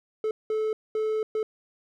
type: tone bursts at uneven times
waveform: triangle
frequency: 434.5 Hz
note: A4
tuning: 22 cents flat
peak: -22 dBFS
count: 4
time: 0.24-0.31 / 0.5-0.73 / 0.95-1.23 / 1.35-1.43 s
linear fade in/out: 2 ms
effects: none